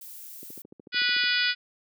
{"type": "noise", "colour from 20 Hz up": "violet", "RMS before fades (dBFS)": -43, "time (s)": [0.01, 0.62], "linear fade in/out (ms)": 5}
{"type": "click train", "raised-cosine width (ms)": 3, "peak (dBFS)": -27, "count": 12, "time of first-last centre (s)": [0.43, 1.239], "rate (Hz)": 13.6}
{"type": "harmonic tone", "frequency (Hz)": 490.9, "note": "B4", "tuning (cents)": -10, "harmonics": [3, 4, 5, 6, 7, 8, 9, 10], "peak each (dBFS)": [-27, -31, -30, -32, -30, -35, -32, -31], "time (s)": [0.92, 1.55], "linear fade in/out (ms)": 50}
{"effects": ["high-pass 300 Hz 12 dB/octave"]}